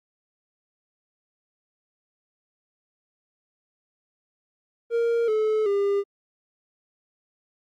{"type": "tone with pitch steps", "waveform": "triangle", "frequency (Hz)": [466.2, 432.5, 401.2], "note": ["A#4", "A4", "G4"], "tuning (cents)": [0, -30, 40], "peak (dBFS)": -18, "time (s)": [4.9, 6.04], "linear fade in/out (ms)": 50, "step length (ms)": 380, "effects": ["Opus 32 kbps"]}